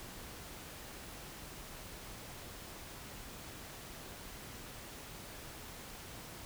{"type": "silence", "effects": ["pink hiss -49 dBFS RMS until 6.45 s"]}